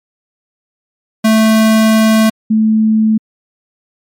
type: tone pair in turn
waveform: square / sine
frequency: 220 / 218.4 Hz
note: A3 / A3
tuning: 0 / -13 cents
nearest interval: unison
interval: 13 cents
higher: first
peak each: -7 dBFS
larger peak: neither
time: 1.24-2.3 / 2.5-3.18 s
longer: first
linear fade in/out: 10 ms
effects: MP3 64 kbps